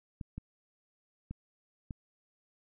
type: clicks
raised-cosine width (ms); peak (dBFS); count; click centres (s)
5; -27; 4; 0.212 / 0.38 / 1.31 / 1.908
effects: none